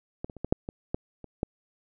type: clicks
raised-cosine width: 2 ms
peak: -19 / -28 / -30 / -17 / -7 / -21 / -14 / -28 / -13 dBFS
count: 9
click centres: 0.245 / 0.298 / 0.367 / 0.446 / 0.525 / 0.689 / 0.945 / 1.243 / 1.431 s
effects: none